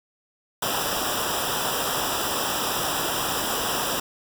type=noise with comb filter; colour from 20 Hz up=pink; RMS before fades=-26 dBFS; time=0.62-4 s; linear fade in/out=5 ms; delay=0.46 ms; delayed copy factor=-0.9; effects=none